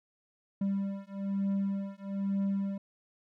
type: beating tone pair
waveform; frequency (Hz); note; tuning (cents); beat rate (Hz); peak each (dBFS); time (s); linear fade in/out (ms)
triangle; 196.5 / 197.6; G3 / G3; +4 / +14; 1.1; -31; 0.61-2.78; 5
effects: none